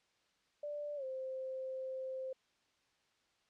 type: tone with pitch glide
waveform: sine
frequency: 587.3 to 523.2 Hz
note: D5 to C5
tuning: 0 to 0 cents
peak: -39 dBFS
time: 0.63-2.33 s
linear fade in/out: 5 ms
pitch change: -200 cents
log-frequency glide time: 0.96-1.04 s
effects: white hiss -75 dBFS RMS until 3.49 s + low-pass 5000 Hz 12 dB/octave